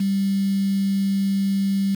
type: tone with quantisation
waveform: sine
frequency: 196 Hz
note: G3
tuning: in tune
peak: -18 dBFS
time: 0-1.95 s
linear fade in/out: 5 ms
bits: 6
effects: none